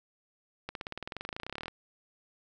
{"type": "accelerating click train", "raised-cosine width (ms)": 0.3, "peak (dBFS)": -21, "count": 26, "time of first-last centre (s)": [0.69, 1.681], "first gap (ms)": 62, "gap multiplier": 0.96, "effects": []}